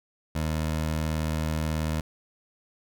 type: tone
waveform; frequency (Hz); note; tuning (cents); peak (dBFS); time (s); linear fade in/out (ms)
20% pulse; 78.4; D#2; +14; -21; 0.35-2.01; 5
effects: none